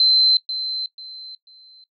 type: tone with echo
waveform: sine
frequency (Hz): 4085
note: C8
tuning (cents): -42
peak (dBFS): -12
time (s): 0-0.37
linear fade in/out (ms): 2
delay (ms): 490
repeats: 3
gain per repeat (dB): -11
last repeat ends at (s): 1.84
effects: noise-tail reverb RT60 0.1 s tail -18 dB re dry